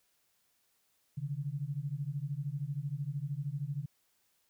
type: beating tone pair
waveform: sine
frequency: 136.1 / 149.1 Hz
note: C#3 / D3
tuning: -31 / +27 cents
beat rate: 13 Hz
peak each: -37 / -37 dBFS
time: 1.17-3.86 s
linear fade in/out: 10 ms
effects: white hiss -74 dBFS RMS until 4.49 s